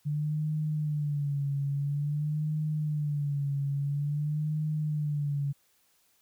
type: tone with vibrato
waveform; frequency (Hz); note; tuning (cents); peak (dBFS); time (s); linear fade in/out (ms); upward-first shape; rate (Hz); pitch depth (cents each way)
sine; 146.83; D3; 0; -27; 0.05-5.53; 20; sine; 0.49; 80
effects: white hiss -68 dBFS RMS until 6.21 s